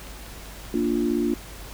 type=click train; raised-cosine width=0.3 ms; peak=-26 dBFS; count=5; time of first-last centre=0.07-0.847 s; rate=5.15 Hz
type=chord; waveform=sine; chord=Bb major; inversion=none; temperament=equal; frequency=233.1 / 293.7 / 349.2 Hz; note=Bb3 / D4 / F4; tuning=0 / 0 / 0 cents; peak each=-25 dBFS; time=0.74-1.34 s; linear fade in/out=2 ms
effects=added 50 Hz sine -41 dBFS peak until 1.73 s + pink hiss -42 dBFS RMS until 1.73 s